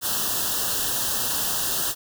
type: band-stop noise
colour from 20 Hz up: white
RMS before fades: -25 dBFS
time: 0.01-1.95 s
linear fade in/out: 50 ms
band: 1800 to 2700 Hz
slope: 96 dB/octave
effects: none